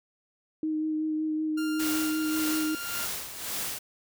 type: tone with vibrato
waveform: sine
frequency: 311.1 Hz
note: D#4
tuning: in tune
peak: -26 dBFS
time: 0.63-2.75 s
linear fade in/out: 2 ms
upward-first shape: sine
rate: 5.3 Hz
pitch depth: 14 cents each way
type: tone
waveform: sawtooth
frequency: 1396.9 Hz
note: F6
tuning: in tune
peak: -32 dBFS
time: 1.57-3.06 s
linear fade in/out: 10 ms
type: noise with tremolo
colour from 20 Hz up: white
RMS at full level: -32 dBFS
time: 1.79-3.79 s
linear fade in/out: 10 ms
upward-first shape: sine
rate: 1.8 Hz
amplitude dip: 65%
effects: none